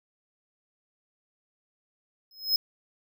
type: tone with exponential growth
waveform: square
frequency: 5130 Hz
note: E8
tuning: 48 cents flat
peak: -18 dBFS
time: 2.31-2.56 s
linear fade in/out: 2 ms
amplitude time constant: 53 ms
effects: none